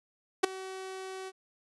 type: tone with ADSR envelope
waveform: sawtooth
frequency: 378.8 Hz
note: F#4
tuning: 41 cents sharp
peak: -14 dBFS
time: 0.43-1.32 s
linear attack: 12 ms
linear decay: 8 ms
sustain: -21 dB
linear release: 42 ms
effects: resampled to 24000 Hz